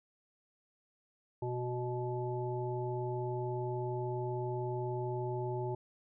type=harmonic tone; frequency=123.47 Hz; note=B2; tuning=in tune; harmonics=1 / 3 / 5 / 7; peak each=-37 / -37 / -45 / -42 dBFS; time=1.42-5.75 s; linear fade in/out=5 ms; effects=none